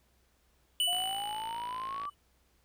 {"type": "tone with exponential decay", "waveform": "square", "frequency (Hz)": 2972, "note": "F#7", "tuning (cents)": 7, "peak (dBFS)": -26, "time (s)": [0.8, 2.14], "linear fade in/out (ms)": 1, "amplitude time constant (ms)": 290}
{"type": "exponential sweep", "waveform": "sine", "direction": "up", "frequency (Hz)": [698.5, 1175], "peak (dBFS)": -35, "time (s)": [0.87, 2.1], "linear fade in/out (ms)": 10}
{"type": "click train", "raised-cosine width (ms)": 0.3, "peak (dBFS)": -29, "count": 63, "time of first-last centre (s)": [0.93, 2.053], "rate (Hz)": 55.2}
{"effects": ["added 62 Hz sine -70 dBFS peak until 2.64 s", "pink hiss -71 dBFS RMS until 2.64 s"]}